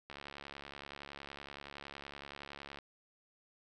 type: click train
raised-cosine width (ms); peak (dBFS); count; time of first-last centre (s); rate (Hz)
0.3; -30; 191; 0.1-2.787; 70.7
effects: none